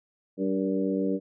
harmonic tone with a mistuned harmonic, 96.5 Hz, G2, 27 cents flat, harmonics 2 / 3 / 4 / 5 / 6, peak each -29 / -28 / -33 / -31 / -37 dBFS, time 0.37-1.2 s, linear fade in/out 50 ms, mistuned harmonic 5, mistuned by -30 cents, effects none

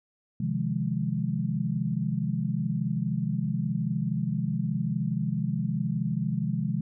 sine chord, F minor seventh, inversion second, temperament equal, 130.81 / 155.56 / 174.61 / 207.7 Hz, C3 / Eb3 / F3 / Ab3, 0 / 0 / 0 / 0 cents, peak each -31 dBFS, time 0.4-6.81 s, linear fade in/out 5 ms, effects none

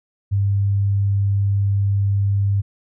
sine tone, 99.7 Hz, G2, 30 cents sharp, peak -15 dBFS, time 0.31-2.62 s, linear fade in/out 20 ms, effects none

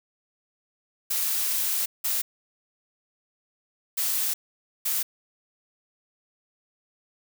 blue noise bursts at uneven times, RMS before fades -26 dBFS, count 4, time 1.1-1.86 / 2.04-2.22 / 3.97-4.34 / 4.85-5.03 s, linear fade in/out 10 ms, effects none

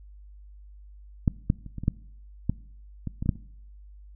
clicks, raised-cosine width 5 ms, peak -8 / -8 / -28 / -23 / -21 / -9 / -11 / -18 / -18 / -17 / -8 / -30 dBFS, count 12, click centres 1.278 / 1.501 / 1.663 / 1.783 / 1.836 / 1.881 / 2.496 / 3.073 / 3.225 / 3.26 / 3.292 / 3.356 s, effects noise-tail reverb RT60 0.7 s tail -22 dB re dry + added 50 Hz sine -45 dBFS peak until 4.15 s

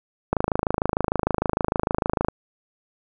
click train, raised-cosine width 1 ms, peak -6 dBFS, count 53, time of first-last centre 0.33-2.285 s, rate 26.6 Hz, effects none

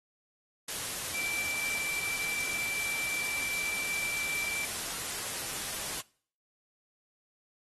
sine tone in noise, 2337 Hz, D7, 9 cents flat, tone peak -33 dBFS, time 1.14-4.65 s, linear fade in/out 5 ms, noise white, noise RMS -36 dBFS, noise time 0.68-6.01 s, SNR 0 dB, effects noise-tail reverb RT60 0.5 s tail -23 dB re dry + AAC 32 kbps

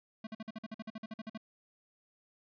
square tone bursts, 220 Hz, A3, in tune, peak -40 dBFS, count 15, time 0.24-1.376 s, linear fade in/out 5 ms, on 30 ms, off 49 ms, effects resampled to 11025 Hz

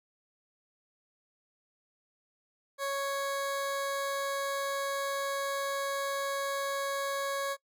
20% pulse tone, 554 Hz, C#5, 1 cent flat, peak -26 dBFS, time 2.78-7.57 s, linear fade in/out 50 ms, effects noise-tail reverb RT60 0.1 s tail -23 dB re dry

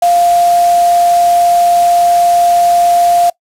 sine tone in noise, 698 Hz, F5, 1 cent flat, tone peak -6 dBFS, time 0.02-3.3 s, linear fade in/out 5 ms, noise white, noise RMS -24 dBFS, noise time 0.02-3.3 s, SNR +15 dB, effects noise-tail reverb RT60 0.1 s tail -22 dB re dry + low-pass 12000 Hz 12 dB/octave

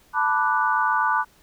sine chord, B minor seventh, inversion third, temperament equal, 880 / 987.8 / 1174.7 / 1480 Hz, A5 / B5 / D6 / F#6, 0 / 0 / 0 / 0 cents, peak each -24 dBFS, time 0.13-1.25 s, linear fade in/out 50 ms, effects pink hiss -57 dBFS RMS until 1.42 s

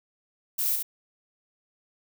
violet noise with echo, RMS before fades -27 dBFS, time 0.58-0.76 s, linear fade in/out 10 ms, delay 70 ms, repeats 1, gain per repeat -3 dB, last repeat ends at 0.83 s, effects none

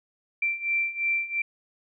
sine beating tone pair, 2349 / 2351.9 Hz, D7 / D7, 0 / +2 cents, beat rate 2.9 Hz, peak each -29 / -26 dBFS, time 0.42-1.42 s, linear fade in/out 5 ms, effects none

